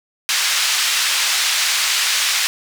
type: band-pass noise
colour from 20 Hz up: white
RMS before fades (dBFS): -18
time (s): 0.29-2.47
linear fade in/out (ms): 0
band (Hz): 1500 to 5600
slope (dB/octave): 12
effects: none